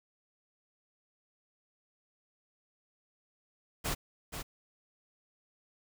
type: noise with echo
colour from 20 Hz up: pink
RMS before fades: -33 dBFS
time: 3.84-3.95 s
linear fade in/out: 20 ms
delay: 480 ms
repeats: 1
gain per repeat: -7 dB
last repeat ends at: 4.43 s
effects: none